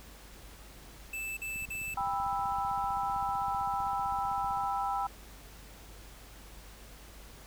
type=tone bursts; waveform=square; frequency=2637 Hz; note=E7; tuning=in tune; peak=-36 dBFS; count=3; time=1.13-1.942 s; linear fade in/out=5 ms; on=240 ms; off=46 ms
type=click train; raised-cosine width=5 ms; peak=-36 dBFS; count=49; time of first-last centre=1.56-4.637 s; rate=15.6 Hz
type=chord; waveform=sine; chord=E minor; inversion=first; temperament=equal with one note detuned; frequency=795.4 / 987.8 / 1318.5 Hz; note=G5 / B5 / E6; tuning=+25 / 0 / 0 cents; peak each=-32 / -35 / -36 dBFS; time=1.97-5.07 s; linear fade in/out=5 ms
effects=added 50 Hz sine -51 dBFS peak until 7.46 s + pink hiss -53 dBFS RMS until 7.46 s